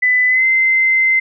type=tone with pitch glide; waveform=sine; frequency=2000 to 2071 Hz; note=B6 to C7; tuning=+21 to -18 cents; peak=-10 dBFS; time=0.02-1.2 s; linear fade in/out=10 ms; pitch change=+61 cents; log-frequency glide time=0.28-0.45 s; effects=none